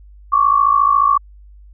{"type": "tone pair together", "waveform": "sine", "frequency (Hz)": [1102, 1156.2], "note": ["C#6", "D6"], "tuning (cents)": [-11, -27], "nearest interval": "minor second", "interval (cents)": 84, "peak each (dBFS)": -13, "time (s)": [0.32, 1.18], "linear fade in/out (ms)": 10, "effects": ["added 50 Hz sine -39 dBFS peak until 1.73 s"]}